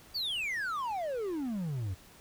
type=exponential sweep; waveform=triangle; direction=down; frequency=4749 to 86.6 Hz; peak=-30 dBFS; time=0.14-1.95 s; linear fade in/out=20 ms; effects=pink hiss -56 dBFS RMS until 2.2 s